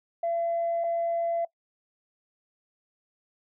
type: tone pair in turn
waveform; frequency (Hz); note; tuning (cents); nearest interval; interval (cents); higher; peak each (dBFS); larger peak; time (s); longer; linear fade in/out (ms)
sine; 677 / 677; E5 / E5; +46 / +46; unison; 0; neither; -24; neither; 0.23-0.84 / 0.84-1.45; neither; 5
effects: noise-tail reverb RT60 0.1 s tail -20 dB re dry + tanh soft clip ceiling -21 dBFS